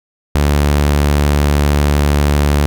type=tone; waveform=sawtooth; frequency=72.7 Hz; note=D2; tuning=17 cents flat; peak=-6 dBFS; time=0.35-2.66 s; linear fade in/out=0 ms; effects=none